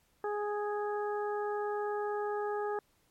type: harmonic tone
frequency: 415.3 Hz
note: G#4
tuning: in tune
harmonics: 1 / 2 / 3 / 4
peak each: -33 / -37 / -42 / -45 dBFS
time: 0.24-2.79 s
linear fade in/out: 2 ms
effects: pink hiss -71 dBFS RMS until 3.1 s + MP3 64 kbps

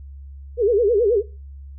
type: tone with vibrato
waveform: sine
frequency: 440 Hz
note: A4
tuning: in tune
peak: -14 dBFS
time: 0.57-1.23 s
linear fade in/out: 50 ms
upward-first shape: sine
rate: 9.4 Hz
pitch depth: 200 cents each way
effects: noise-tail reverb RT60 0.3 s tail -18 dB re dry + added 69 Hz sine -35 dBFS peak until 1.78 s

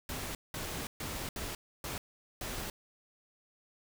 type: noise bursts at uneven times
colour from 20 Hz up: pink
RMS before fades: -39 dBFS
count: 6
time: 0.09-0.35 / 0.54-0.87 / 1-1.29 / 1.36-1.55 / 1.84-1.98 / 2.41-2.7 s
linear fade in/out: 2 ms
effects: none

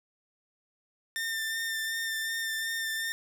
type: tone with vibrato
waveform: sawtooth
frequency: 1800 Hz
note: A6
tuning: 39 cents sharp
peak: -27 dBFS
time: 1.16-3.12 s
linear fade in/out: 0 ms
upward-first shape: sine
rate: 2.7 Hz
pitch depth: 19 cents each way
effects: none

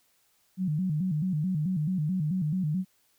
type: tone with vibrato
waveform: sine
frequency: 168 Hz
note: E3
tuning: 33 cents sharp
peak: -25 dBFS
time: 0.57-2.85 s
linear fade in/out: 50 ms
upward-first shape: square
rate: 4.6 Hz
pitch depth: 180 cents each way
effects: white hiss -68 dBFS RMS until 3.18 s

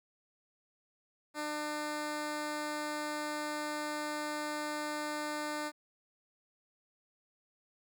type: tone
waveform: 10% pulse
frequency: 300 Hz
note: D4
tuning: 37 cents sharp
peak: -27 dBFS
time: 1.34-5.72 s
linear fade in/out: 50 ms
effects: none

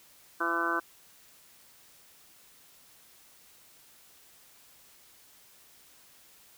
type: harmonic tone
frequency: 168.5 Hz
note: E3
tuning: 38 cents sharp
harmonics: 2 / 3 / 4 / 5 / 6 / 7 / 8 / 9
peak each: -35 / -42 / -39 / -43 / -35 / -33 / -36 / -31 dBFS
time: 0.4-0.8 s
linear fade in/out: 10 ms
effects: white hiss -58 dBFS RMS until 6.57 s

